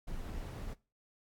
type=noise; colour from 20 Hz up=brown; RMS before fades=-41 dBFS; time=0.07-0.74 s; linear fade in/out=10 ms; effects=noise-tail reverb RT60 0.3 s tail -20 dB re dry + AAC 64 kbps